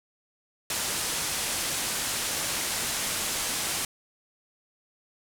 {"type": "low-pass noise", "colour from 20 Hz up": "white", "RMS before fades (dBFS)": -30, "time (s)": [0.7, 3.85], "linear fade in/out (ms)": 2, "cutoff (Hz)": 11000, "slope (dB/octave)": 24, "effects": []}